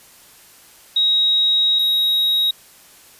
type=tone pair in turn; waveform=sine / triangle; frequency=3800 / 3800 Hz; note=A#7 / A#7; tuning=+33 / +33 cents; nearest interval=unison; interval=0 cents; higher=neither; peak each=-13 dBFS; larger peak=neither; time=0.96-1.79 / 1.79-2.51 s; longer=first; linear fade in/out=5 ms; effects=white hiss -47 dBFS RMS until 3.19 s + resampled to 32000 Hz